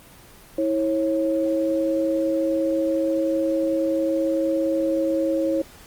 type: tone pair together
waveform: sine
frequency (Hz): 324.1 / 545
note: E4 / C#5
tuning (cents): -29 / -29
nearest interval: major sixth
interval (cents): 900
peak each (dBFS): -22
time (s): 0.58-5.62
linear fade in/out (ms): 5
effects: pink hiss -47 dBFS RMS until 5.86 s + Opus 24 kbps